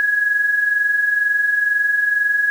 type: tone pair together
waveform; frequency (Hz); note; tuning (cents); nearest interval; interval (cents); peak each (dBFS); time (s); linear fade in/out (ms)
sine; 1649.9 / 1672; G#6 / G#6; -12 / +11; unison; 23; -23 / -15; 0-2.5; 0
effects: 7-bit